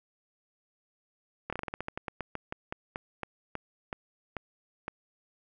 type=slowing click train; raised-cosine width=0.5 ms; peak=-19 dBFS; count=21; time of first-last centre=1.5-4.881 s; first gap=26 ms; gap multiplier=1.17; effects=none